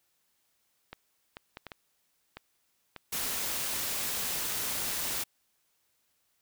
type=clicks; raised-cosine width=0.3 ms; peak=-25 dBFS; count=8; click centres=0.93 / 1.369 / 1.571 / 1.667 / 1.718 / 2.37 / 2.963 / 4.172 s
type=noise; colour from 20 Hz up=white; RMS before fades=-33 dBFS; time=3.12-5.24 s; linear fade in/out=10 ms
effects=white hiss -74 dBFS RMS until 6.41 s